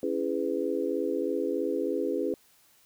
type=chord; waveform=sine; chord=C# minor seventh; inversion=none; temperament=just; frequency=277.2 / 332.6 / 415.8 / 498.9 Hz; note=C#4 / E4 / G#4 / B4; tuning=0 / +16 / +2 / +17 cents; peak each=-33 / -32 / -31 / -32 dBFS; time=0.03-2.34 s; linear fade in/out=2 ms; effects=white hiss -62 dBFS RMS until 2.85 s